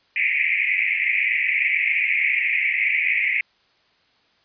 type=band-pass noise; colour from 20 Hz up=pink; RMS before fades=-21 dBFS; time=0.16-3.41 s; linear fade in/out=2 ms; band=2000 to 2500 Hz; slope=96 dB/octave; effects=white hiss -61 dBFS RMS until 4.44 s + resampled to 11025 Hz